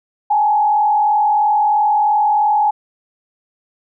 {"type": "tone with frequency modulation", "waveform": "sine", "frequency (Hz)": 840, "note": "G#5", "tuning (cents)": 19, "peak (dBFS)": -11, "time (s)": [0.3, 2.71], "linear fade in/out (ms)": 10, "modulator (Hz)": 43, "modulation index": 0.71, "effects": []}